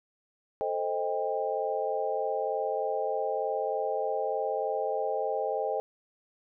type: chord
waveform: sine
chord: A half-diminished seventh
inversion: none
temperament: equal with one note detuned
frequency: 440 / 523.3 / 622.3 / 796.8 Hz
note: A4 / C5 / Eb5 / G5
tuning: 0 / 0 / 0 / +28 cents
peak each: -33 dBFS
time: 0.61-5.8 s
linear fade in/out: 0 ms
effects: none